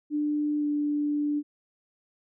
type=tone with pitch glide; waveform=sine; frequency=297.1 to 294 Hz; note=D4 to D4; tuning=+20 to +2 cents; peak=-24 dBFS; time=0.1-1.43 s; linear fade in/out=50 ms; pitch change=-18 cents; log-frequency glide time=0.59-0.65 s; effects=none